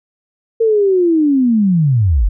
sine linear sweep, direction down, 459.3 to 39.47 Hz, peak -9 dBFS, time 0.6-2.29 s, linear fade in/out 10 ms, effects none

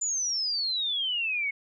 sine exponential sweep, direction down, 7130 to 2175 Hz, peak -26 dBFS, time 0.01-1.51 s, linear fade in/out 10 ms, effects none

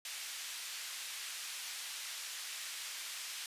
pink band-pass noise, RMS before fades -44 dBFS, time 0.05-3.46 s, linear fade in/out 2 ms, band 2300 to 11000 Hz, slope 12 dB/octave, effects resampled to 32000 Hz

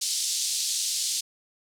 pink band-pass noise, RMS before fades -28 dBFS, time 0.01-1.21 s, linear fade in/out 10 ms, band 4100 to 9400 Hz, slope 24 dB/octave, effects none

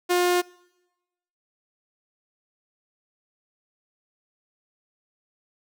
sawtooth tone, 355.9 Hz, F4, 33 cents sharp, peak -15 dBFS, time 0.09-0.42 s, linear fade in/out 20 ms, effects noise-tail reverb RT60 1.0 s tail -25 dB re dry

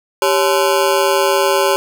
25% pulse ring-modulated tone, 474.2 Hz, A#4, 30 cents sharp, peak -5 dBFS, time 0.22-1.76 s, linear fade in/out 0 ms, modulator 81.6 Hz, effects none

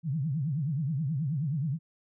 sine tone with vibrato, 146.83 Hz, D3, in tune, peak -27 dBFS, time 0.03-1.79 s, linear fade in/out 50 ms, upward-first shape triangle, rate 9.4 Hz, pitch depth 290 cents each way, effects none

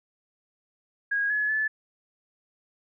sine tone with pitch steps, 1642 / 1701 / 1735 Hz, G#6 / G#6 / A6, -20 / +41 / -25 cents, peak -23 dBFS, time 1.11-1.68 s, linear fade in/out 10 ms, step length 190 ms, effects none

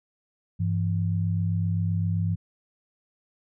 sine tone pair together, 99.5 / 167.21 Hz, G2 / E3, +26 / +25 cents, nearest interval major sixth, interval 899 cents, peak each -24 / -27 dBFS, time 0.59-2.36 s, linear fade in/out 20 ms, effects none

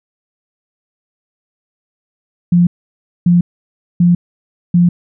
sine tone bursts, 174.61 Hz, F3, in tune, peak -6 dBFS, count 4, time 2.52-4.89 s, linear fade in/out 5 ms, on 150 ms, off 590 ms, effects none

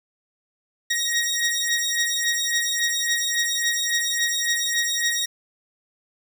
15% pulse beating tone pair, 1881 / 1884.6 Hz, A#6 / A#6, +15 / +18 cents, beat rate 3.6 Hz, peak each -18 dBFS, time 0.9-5.26 s, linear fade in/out 10 ms, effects none

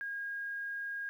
sine tone with quantisation, 1629 Hz, G#6, 34 cents flat, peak -36 dBFS, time 0.01-1.09 s, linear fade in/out 0 ms, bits 11, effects none

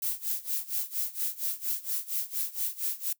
violet noise with tremolo, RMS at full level -29 dBFS, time 0.02-3.13 s, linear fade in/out 5 ms, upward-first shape sine, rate 4.3 Hz, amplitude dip 90%, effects noise-tail reverb RT60 0.1 s tail -22 dB re dry

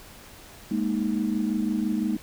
sine chord, Ab suspended second, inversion none, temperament just, 207.7 / 233.6 / 311.5 Hz, Ab3 / Bb3 / Eb4, 0 / +4 / +2 cents, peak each -26 / -27 / -28 dBFS, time 0.71-2.17 s, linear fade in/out 5 ms, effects tanh soft clip ceiling -14 dBFS + pink hiss -47 dBFS RMS until 2.22 s

